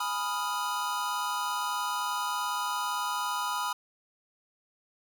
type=chord; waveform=square; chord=F half-diminished seventh; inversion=first; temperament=equal; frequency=830.6 / 987.8 / 1244.5 / 1396.9 Hz; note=Ab5 / Cb6 / Eb6 / F6; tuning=0 / 0 / 0 / 0 cents; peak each=-39 / -33 / -35 / -39 dBFS; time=0-3.73 s; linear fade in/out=5 ms; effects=none